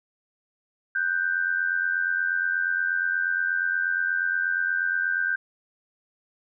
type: tone pair together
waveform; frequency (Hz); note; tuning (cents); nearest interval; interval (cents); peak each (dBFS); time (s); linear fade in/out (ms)
sine; 1486.6 / 1575; F#6 / G6; +8 / +8; minor second; 100; -27 / -24; 0.95-5.36; 5
effects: none